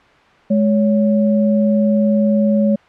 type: tone pair together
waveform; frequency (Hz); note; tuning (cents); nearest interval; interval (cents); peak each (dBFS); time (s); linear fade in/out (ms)
sine; 210 / 560; G#3 / C#5; +19 / +18; octave + perfect fourth; 1699; -12 / -18; 0.5-2.76; 10
effects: white hiss -48 dBFS RMS until 2.88 s + low-pass 2000 Hz 12 dB/octave